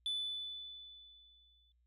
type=tone with exponential decay; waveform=sine; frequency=3489 Hz; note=A7; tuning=15 cents flat; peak=-31 dBFS; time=0.06-1.72 s; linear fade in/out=1 ms; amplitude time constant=360 ms; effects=tanh soft clip ceiling -33 dBFS + added 60 Hz sine -70 dBFS peak until 1.86 s